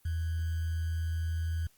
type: tone with sample-and-hold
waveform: sine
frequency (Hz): 81.9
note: E2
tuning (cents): -11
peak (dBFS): -29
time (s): 0.05-1.67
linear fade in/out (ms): 5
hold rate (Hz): 1575
effects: white hiss -66 dBFS RMS until 1.77 s + Opus 24 kbps